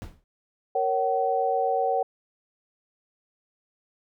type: noise with exponential decay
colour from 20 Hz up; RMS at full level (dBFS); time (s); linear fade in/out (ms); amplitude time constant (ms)
brown; -31; 0.02-0.24; 0; 46
type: chord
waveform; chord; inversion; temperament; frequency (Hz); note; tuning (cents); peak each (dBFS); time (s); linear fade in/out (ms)
sine; F# major; first; equal with one note detuned; 466.2 / 554.4 / 759; A#4 / C#5 / F#5; 0 / 0 / +44; -27 / -28 / -24; 0.75-2.03; 5
effects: none